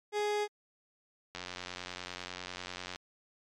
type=tone; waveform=30% pulse; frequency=416.6 Hz; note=G#4; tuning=5 cents sharp; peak=-27 dBFS; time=0.12-0.48 s; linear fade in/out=50 ms
type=click train; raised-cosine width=0.2 ms; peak=-22 dBFS; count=146; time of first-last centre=1.35-2.959 s; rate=90.1 Hz
effects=low-pass 7000 Hz 12 dB/octave + MP3 96 kbps